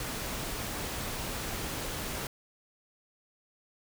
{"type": "noise", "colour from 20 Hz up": "pink", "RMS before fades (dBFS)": -36, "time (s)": [0, 2.27], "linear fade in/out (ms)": 2, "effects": []}